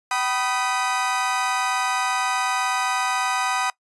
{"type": "chord", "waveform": "30% pulse", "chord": "G augmented", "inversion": "none", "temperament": "equal with one note detuned", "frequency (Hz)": [764.3, 987.8, 1244.5], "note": ["G5", "B5", "D#6"], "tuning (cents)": [-44, 0, 0], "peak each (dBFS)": -23, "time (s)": [0.11, 3.7], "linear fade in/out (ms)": 2, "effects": ["noise-tail reverb RT60 0.1 s tail -22 dB re dry", "resampled to 24000 Hz"]}